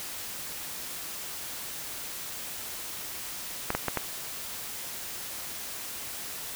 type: clicks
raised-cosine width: 0.5 ms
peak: -11 dBFS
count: 4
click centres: 3.704 / 3.75 / 3.883 / 3.973 s
effects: white hiss -38 dBFS RMS until 6.55 s